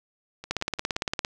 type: two click trains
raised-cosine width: 0.2 ms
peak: -9 / -22 dBFS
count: 14 / 5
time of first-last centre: 0.51-1.249 / 0.44-1.136 s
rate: 17.6 / 5.75 Hz
effects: none